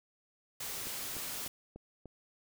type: noise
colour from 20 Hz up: white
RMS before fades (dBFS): -40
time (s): 0.6-1.48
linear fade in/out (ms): 5
type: click train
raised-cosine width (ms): 2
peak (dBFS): -34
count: 5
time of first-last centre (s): 0.87-2.057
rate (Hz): 3.37
effects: none